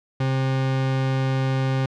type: tone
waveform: 40% pulse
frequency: 132.8 Hz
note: C3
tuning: 26 cents sharp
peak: -19 dBFS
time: 0.2-1.86 s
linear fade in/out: 5 ms
effects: low-pass 4000 Hz 12 dB/octave